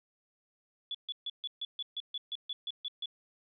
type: tone bursts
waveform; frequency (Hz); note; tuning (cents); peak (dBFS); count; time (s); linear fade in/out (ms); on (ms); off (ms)
sine; 3432; A7; -44; -34; 13; 0.91-3.058; 2; 36; 140
effects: none